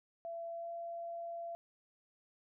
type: tone with pitch glide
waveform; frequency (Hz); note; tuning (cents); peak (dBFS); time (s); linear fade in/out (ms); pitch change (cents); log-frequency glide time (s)
sine; 673 to 679.6; E5 to F5; +36 to -47; -40; 0.25-1.55; 0; +17; 0.51-0.71
effects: none